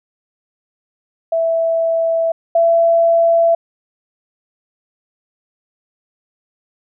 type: tone pair in turn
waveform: sine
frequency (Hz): 659.3 / 670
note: E5 / E5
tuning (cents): 0 / +28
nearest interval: unison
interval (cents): 28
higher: second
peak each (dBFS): -13 / -9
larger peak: second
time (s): 1.32-2.32 / 2.55-3.55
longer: neither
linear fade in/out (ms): 5
effects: none